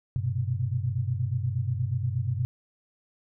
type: tone cluster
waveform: sine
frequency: 96.6 / 121.5 / 129.9 Hz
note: G2 / B2 / C3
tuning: -25 / -28 / -12 cents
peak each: -30 / -29 / -30 dBFS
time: 0.16-2.45 s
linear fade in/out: 0 ms
effects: none